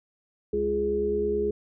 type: harmonic tone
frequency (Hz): 69.3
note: C#2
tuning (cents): 0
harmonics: 1 / 3 / 5 / 6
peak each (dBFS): -36 / -34 / -33 / -24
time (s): 0.53-1.51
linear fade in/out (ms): 5
effects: none